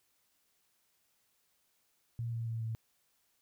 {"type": "tone with pitch steps", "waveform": "sine", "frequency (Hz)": [116.9, 115.36, 113.83, 112.33], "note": ["A#2", "A#2", "A#2", "A2"], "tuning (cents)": [5, -18, -41, 36], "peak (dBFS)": -34, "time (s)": [2.19, 2.75], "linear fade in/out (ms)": 0, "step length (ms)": 140, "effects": ["white hiss -75 dBFS RMS until 3.41 s"]}